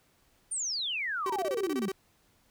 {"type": "exponential sweep", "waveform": "sine", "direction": "down", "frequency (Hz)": [9397, 185], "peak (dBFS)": -30, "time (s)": [0.51, 1.89], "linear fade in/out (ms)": 10}
{"type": "tone bursts", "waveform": "45% pulse", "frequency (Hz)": 384.2, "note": "G4", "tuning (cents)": -35, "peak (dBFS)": -31, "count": 11, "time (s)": [1.26, 1.918], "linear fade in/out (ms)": 2, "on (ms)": 38, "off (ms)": 24}
{"effects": ["pink hiss -67 dBFS RMS until 2.5 s"]}